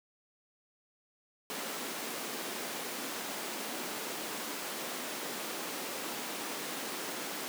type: high-pass noise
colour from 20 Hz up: pink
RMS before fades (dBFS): -39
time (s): 1.5-7.48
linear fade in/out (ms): 0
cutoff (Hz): 230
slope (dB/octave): 24
effects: none